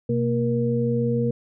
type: tone cluster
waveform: sine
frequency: 125.6 / 232 / 474 Hz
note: B2 / A#3 / A#4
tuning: +30 / -8 / +29 cents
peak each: -24 dBFS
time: 0.09-1.31 s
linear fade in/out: 5 ms
effects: none